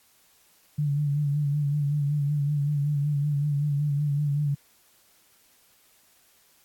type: tone with vibrato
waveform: sine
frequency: 145.2 Hz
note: D3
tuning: 19 cents flat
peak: -22 dBFS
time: 0.78-4.55 s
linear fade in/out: 10 ms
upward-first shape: sine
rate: 5.3 Hz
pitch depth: 48 cents each way
effects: white hiss -61 dBFS RMS until 6.64 s + AAC 64 kbps